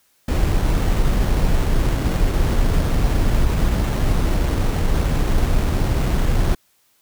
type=noise with sample-and-hold; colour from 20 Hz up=brown; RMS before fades=-17 dBFS; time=0.28-6.55 s; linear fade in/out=5 ms; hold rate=4900 Hz; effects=white hiss -61 dBFS RMS until 7.01 s